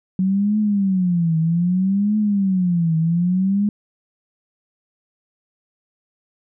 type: tone with vibrato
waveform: sine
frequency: 185 Hz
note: F#3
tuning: in tune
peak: -15 dBFS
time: 0.19-3.69 s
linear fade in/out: 2 ms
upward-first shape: triangle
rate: 0.63 Hz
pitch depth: 260 cents each way
effects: none